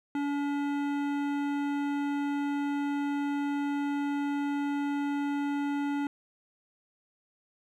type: tone with hard clipping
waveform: sine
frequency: 285.5 Hz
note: D4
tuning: 49 cents flat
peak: -30 dBFS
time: 0.15-6.07 s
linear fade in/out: 2 ms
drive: 15 dB
effects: none